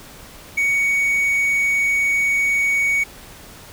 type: tone with quantisation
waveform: triangle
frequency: 2238 Hz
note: C#7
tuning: 16 cents sharp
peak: -14 dBFS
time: 0.57-3.04 s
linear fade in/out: 10 ms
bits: 7
effects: pink hiss -41 dBFS RMS until 3.72 s